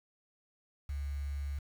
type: tone with quantisation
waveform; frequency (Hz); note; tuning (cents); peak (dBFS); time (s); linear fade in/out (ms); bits
sine; 70.8; C#2; +37; -34; 0.89-1.59; 5; 9
effects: none